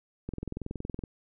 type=click train; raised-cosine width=3 ms; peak=-22 dBFS; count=17; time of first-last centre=0.29-1.038 s; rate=21.4 Hz; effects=none